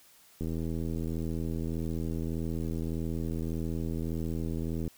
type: click train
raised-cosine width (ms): 3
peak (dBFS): -22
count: 366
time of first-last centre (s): 0.41-4.878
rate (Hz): 81.7
effects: white hiss -59 dBFS RMS until 4.97 s